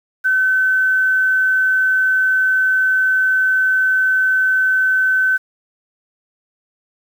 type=tone; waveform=sine; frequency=1524 Hz; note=G6; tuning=49 cents flat; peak=-12 dBFS; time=0.24-5.38 s; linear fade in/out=20 ms; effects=7-bit